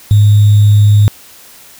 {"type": "tone with sample-and-hold", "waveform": "sine", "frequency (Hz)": 103.83, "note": "G#2", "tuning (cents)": 0, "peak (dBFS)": -3, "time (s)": [0.11, 1.08], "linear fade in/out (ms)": 0, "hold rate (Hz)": 3675, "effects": ["white hiss -38 dBFS RMS until 1.79 s"]}